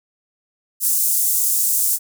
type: high-pass noise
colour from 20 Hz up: pink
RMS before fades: -18 dBFS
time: 0.8-1.99 s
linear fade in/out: 50 ms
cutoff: 7700 Hz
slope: 24 dB/octave
effects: none